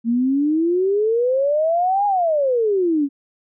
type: exponential two-way sweep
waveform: sine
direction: up then down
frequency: 226.2 to 830.6 to 271.7 Hz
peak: -15 dBFS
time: 0.04-3.09 s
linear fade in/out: 50 ms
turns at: 2.06 s
effects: none